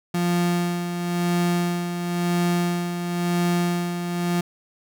35% pulse tone with tremolo, 174.61 Hz, F3, in tune, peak -17 dBFS, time 0.14-4.41 s, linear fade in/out 5 ms, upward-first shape sine, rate 0.97 Hz, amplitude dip 55%, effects none

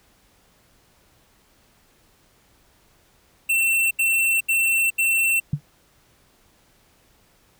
square tone bursts, 2696 Hz, E7, 38 cents sharp, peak -18 dBFS, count 4, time 3.49-5.401 s, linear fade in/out 10 ms, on 420 ms, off 77 ms
sine tone with exponential decay, 145.3 Hz, D3, 18 cents flat, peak -14 dBFS, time 5.53-5.61 s, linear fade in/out 5 ms, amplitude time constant 16 ms
effects pink hiss -59 dBFS RMS until 7.59 s

